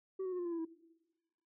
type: tone with pitch steps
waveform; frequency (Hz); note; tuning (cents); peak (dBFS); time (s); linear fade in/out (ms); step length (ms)
sine; 380.5 / 370.7 / 361.2 / 352 / 342.9 / 334.1 / 325.6; F#4 / F#4 / F#4 / F4 / F4 / E4 / E4; +48 / +3 / -42 / +14 / -32 / +23 / -21; -33; 0.19-0.652; 10; 66
effects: noise-tail reverb RT60 1.0 s tail -18 dB re dry + tanh soft clip ceiling -35 dBFS